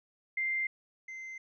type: tone pair in turn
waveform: sine / triangle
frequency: 2093 / 2075 Hz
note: C7 / C7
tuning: 0 / -15 cents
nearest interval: unison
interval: 15 cents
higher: first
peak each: -29 / -39 dBFS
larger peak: first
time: 0.37-0.67 / 1.08-1.38 s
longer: neither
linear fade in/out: 5 ms
effects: resampled to 16000 Hz